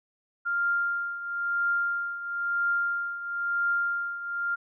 sine tone with tremolo, 1396.9 Hz, F6, in tune, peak -22 dBFS, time 0.45-4.56 s, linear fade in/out 20 ms, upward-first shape triangle, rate 1 Hz, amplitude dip 75%, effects none

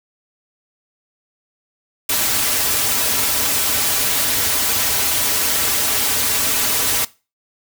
white noise with comb filter, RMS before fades -18 dBFS, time 2.09-7.05 s, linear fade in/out 5 ms, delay 5.6 ms, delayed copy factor -0.95, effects noise-tail reverb RT60 0.3 s tail -20 dB re dry

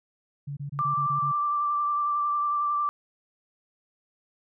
sine tone bursts, 142.3 Hz, C#3, 46 cents sharp, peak -31 dBFS, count 7, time 0.47-1.32 s, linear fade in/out 10 ms, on 100 ms, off 25 ms
sine tone with vibrato, 1174.7 Hz, D6, in tune, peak -23 dBFS, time 0.79-2.89 s, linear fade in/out 0 ms, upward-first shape sine, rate 11 Hz, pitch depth 17 cents each way
effects none

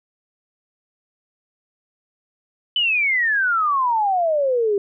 sine exponential sweep, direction down, 3029 to 392 Hz, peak -16 dBFS, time 2.76-4.78 s, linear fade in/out 2 ms, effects none

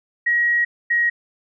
sine tone pair in turn, 1900 / 1892.2 Hz, A#6 / A#6, +33 / +25 cents, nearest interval unison, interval 8 cents, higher first, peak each -15 dBFS, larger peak neither, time 0.26-0.65 / 0.9-1.1 s, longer first, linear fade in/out 10 ms, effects none

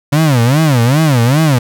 35% pulse tone with vibrato, 136.5 Hz, C#3, 26 cents flat, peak -6 dBFS, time 0.12-1.59 s, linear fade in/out 10 ms, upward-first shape sine, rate 2.5 Hz, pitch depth 290 cents each way, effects none

